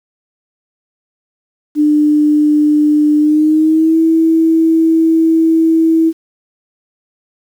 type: tone with pitch glide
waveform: sine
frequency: 299.4 to 324.6 Hz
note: D4 to E4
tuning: +33 to -27 cents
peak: -7 dBFS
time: 1.75-6.13 s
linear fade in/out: 50 ms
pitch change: +140 cents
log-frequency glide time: 3.18-3.98 s
effects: 7-bit